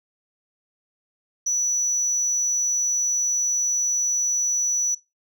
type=tone; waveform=sine; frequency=5920 Hz; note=F#8; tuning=in tune; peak=-17 dBFS; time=1.46-4.95 s; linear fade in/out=10 ms; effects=noise-tail reverb RT60 0.2 s tail -19 dB re dry + tanh soft clip ceiling -19 dBFS